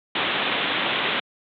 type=low-pass noise; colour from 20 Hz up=white; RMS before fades=-24 dBFS; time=0.15-1.2 s; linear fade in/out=5 ms; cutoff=3700 Hz; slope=96 dB/octave; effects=high-pass 200 Hz 12 dB/octave